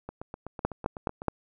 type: two click trains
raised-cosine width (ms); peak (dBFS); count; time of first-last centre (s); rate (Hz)
1; -23 / -11; 10 / 4; 0.09-1.219 / 0.65-1.283; 7.97 / 4.74
effects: none

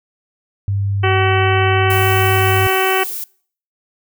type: tone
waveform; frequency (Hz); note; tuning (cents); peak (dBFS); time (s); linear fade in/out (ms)
sine; 99.5; G2; +26; -15; 0.68-2.67; 0
type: harmonic tone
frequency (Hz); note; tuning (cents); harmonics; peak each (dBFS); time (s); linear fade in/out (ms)
379.2; F#4; +43; 1 / 2 / 3 / 4 / 5 / 6 / 7 / 8; -17 / -20 / -22 / -23 / -24 / -25 / -25 / -26; 1.03-3.04; 10
type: noise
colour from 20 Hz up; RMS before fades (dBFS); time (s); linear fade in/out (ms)
violet; -25; 1.9-3.24; 2
effects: noise-tail reverb RT60 0.5 s tail -23 dB re dry

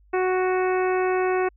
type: harmonic tone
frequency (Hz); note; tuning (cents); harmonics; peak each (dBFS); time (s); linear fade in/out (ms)
370; F#4; 0; 1 / 2 / 3 / 4 / 5 / 6 / 7; -21 / -27 / -31 / -33 / -35 / -37 / -38; 0.13-1.49; 10
effects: added 50 Hz sine -53 dBFS peak until 1.56 s

